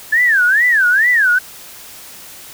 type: tone with vibrato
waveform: sine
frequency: 1692 Hz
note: G#6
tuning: 32 cents sharp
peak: -9 dBFS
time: 0.12-1.39 s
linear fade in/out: 10 ms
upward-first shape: sine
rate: 2.3 Hz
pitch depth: 280 cents each way
effects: white hiss -36 dBFS RMS until 2.53 s